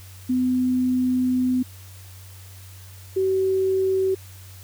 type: tone pair in turn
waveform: sine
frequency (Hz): 253.1 / 380.5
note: B3 / F#4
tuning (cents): +43 / +48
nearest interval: perfect fifth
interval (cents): 705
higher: second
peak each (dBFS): -18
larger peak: neither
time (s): 0.29-1.63 / 3.16-4.15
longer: first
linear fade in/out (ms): 10
effects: added 94 Hz sine -41 dBFS peak until 4.63 s + white hiss -48 dBFS RMS until 4.63 s